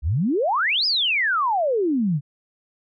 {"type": "exponential two-way sweep", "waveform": "sine", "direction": "up then down", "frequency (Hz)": [63.3, 5190, 134.2], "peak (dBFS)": -18, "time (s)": [0.02, 2.21], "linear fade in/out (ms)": 50, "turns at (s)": 0.86, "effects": []}